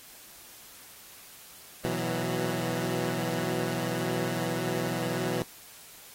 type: chord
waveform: 15% pulse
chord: B suspended fourth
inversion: none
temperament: equal with one note detuned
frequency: 122.76 / 164.81 / 185 Hz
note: B2 / E3 / F#3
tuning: -10 / 0 / 0 cents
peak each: -27 / -26 / -28 dBFS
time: 1.85-5.42 s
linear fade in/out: 0 ms
effects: white hiss -50 dBFS RMS until 6.14 s + AAC 48 kbps